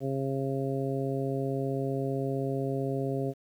harmonic tone, 135.5 Hz, C#3, 39 cents flat, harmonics 1 / 2 / 3 / 4 / 5, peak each -32 / -34 / -33 / -37 / -39 dBFS, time 0-3.34 s, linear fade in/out 50 ms, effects 10-bit

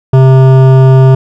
sine tone with hard clipping, 131.8 Hz, C3, 13 cents sharp, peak -3 dBFS, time 0.13-1.15 s, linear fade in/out 5 ms, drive 14 dB, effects none

